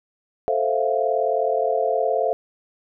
sine chord, F major seventh, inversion first, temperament equal, 440 / 523.3 / 659.3 / 698.5 Hz, A4 / C5 / E5 / F5, 0 / 0 / 0 / 0 cents, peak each -24 dBFS, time 0.48-2.33 s, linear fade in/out 0 ms, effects none

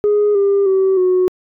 sine tone with pitch steps, 415.2 / 398.5 / 382.5 / 367.1 Hz, G#4 / G4 / G4 / F#4, 0 / +28 / -42 / -14 cents, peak -9 dBFS, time 0.04-1.28 s, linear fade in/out 0 ms, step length 310 ms, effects tanh soft clip ceiling -8 dBFS

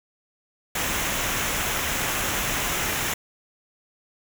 pink noise with comb filter, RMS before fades -26 dBFS, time 0.75-3.14 s, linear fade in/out 5 ms, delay 0.22 ms, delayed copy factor -0.5, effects none

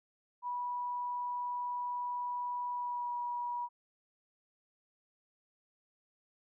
sine tone with pitch glide, 978 to 966.8 Hz, B5 to B5, -17 to -37 cents, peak -34 dBFS, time 0.42-3.69 s, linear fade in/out 50 ms, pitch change -20 cents, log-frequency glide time 2.72-3.13 s, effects none

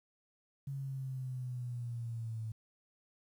sine exponential sweep, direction down, 138.9 to 110 Hz, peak -37 dBFS, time 0.67-2.52 s, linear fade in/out 5 ms, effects 11-bit

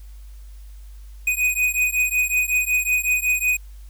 square beating tone pair, 2489 / 2494.4 Hz, D#7 / D#7, 0 / +4 cents, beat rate 5.4 Hz, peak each -22 dBFS, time 1.27-3.57 s, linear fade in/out 5 ms, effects added 50 Hz sine -37 dBFS peak until 3.89 s + white hiss -57 dBFS RMS until 3.89 s

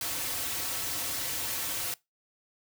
white noise with comb filter, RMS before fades -33 dBFS, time 0.01-1.94 s, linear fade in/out 2 ms, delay 4.9 ms, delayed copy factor -0.7, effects noise-tail reverb RT60 0.2 s tail -22 dB re dry

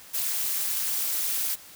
blue noise with amplitude modulation, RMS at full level -24 dBFS, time 0.13-1.56 s, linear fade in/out 20 ms, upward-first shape sine, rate 281 Hz, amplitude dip 85%, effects white hiss -48 dBFS RMS until 1.75 s

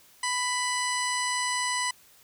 harmonic tone with a mistuned harmonic, 992 Hz, B5, 7 cents sharp, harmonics 1 / 2 / 3 / 4 / 5 / 6 / 8 / 9 / 10, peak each -30 / -31 / -36 / -38 / -38 / -38 / -36 / -39 / -42 dBFS, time 0.23-1.91 s, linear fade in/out 5 ms, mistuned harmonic 4, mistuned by +42 cents, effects white hiss -57 dBFS RMS until 2.23 s

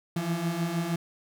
35% pulse beating tone pair, 164.5 / 170.9 Hz, E3 / F3, -3 / -37 cents, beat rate 6.4 Hz, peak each -31 / -27 dBFS, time 0.16-0.96 s, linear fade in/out 5 ms, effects none

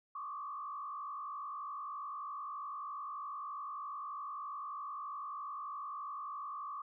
sine tone with frequency modulation, 1150 Hz, D6, 37 cents flat, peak -40 dBFS, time 0.15-6.82 s, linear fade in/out 5 ms, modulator 51.6 Hz, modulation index 1.3, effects none

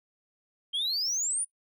sine exponential sweep, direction up, 3150 to 9820 Hz, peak -24 dBFS, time 0.73-1.45 s, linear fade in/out 20 ms, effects noise-tail reverb RT60 0.1 s tail -22 dB re dry + tanh soft clip ceiling -26 dBFS

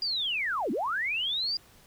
sine linear two-way sweep, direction down then up, 4881 to 199.6 to 4881 Hz, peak -27 dBFS, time 0.02-1.57 s, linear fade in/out 2 ms, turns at 0.71 s, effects pink hiss -57 dBFS RMS until 1.86 s

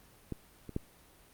clicks, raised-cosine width 3 ms, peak -23 / -29 / -19 dBFS, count 3, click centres 0.323 / 0.693 / 0.764 s, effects pink hiss -60 dBFS RMS until 1.33 s + Opus 32 kbps

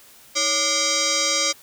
sine tone with frequency modulation, 558 Hz, C#5, 11 cents sharp, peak -18 dBFS, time 0.35-1.53 s, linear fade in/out 20 ms, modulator 877 Hz, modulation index 7.4, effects white hiss -49 dBFS RMS until 1.62 s

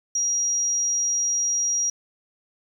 triangle tone, 5720 Hz, F8, 41 cents sharp, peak -17 dBFS, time 0.15-1.9 s, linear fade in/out 5 ms, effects tanh soft clip ceiling -19 dBFS + 9-bit

